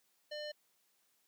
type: tone with low-pass filter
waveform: square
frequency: 600 Hz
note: D5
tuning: 37 cents sharp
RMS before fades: -43 dBFS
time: 0.31-0.52 s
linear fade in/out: 10 ms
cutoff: 4200 Hz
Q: 3.6
effects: white hiss -75 dBFS RMS until 1.27 s + high-pass 150 Hz 12 dB/octave